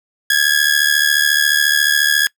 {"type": "ring-modulated tone", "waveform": "sawtooth", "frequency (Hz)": 1671, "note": "G#6", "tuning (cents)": 10, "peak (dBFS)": -5, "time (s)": [0.3, 2.27], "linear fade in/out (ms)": 0, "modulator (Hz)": 37.1, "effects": ["noise-tail reverb RT60 0.1 s tail -23 dB re dry"]}